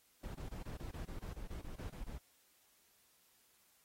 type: noise bursts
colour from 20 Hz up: brown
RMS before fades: -45 dBFS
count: 14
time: 0.23-2.183 s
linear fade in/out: 10 ms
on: 120 ms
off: 21 ms
effects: white hiss -71 dBFS RMS until 3.84 s + AAC 48 kbps

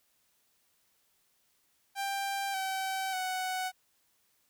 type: tone with pitch steps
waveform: sawtooth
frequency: 790 / 766.6 / 743.9 Hz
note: G5 / G5 / F#5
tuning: +13 / -39 / +9 cents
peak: -28 dBFS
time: 1.95-3.72 s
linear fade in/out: 50 ms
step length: 590 ms
effects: white hiss -72 dBFS RMS until 4.49 s

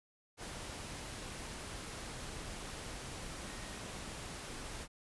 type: tone in noise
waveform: sine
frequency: 1864.7 Hz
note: A#6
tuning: in tune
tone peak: -56 dBFS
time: 3.45-3.81 s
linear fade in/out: 50 ms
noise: pink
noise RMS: -45 dBFS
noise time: 0.37-4.88 s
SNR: -14 dB
effects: resampled to 24000 Hz

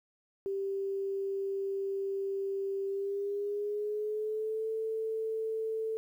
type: tone with pitch glide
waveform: sine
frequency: 392 to 442.6 Hz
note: G4 to A4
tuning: 0 to +10 cents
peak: -31 dBFS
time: 0.46-5.97 s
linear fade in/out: 0 ms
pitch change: +210 cents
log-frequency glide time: 2.87-4.69 s
effects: 11-bit

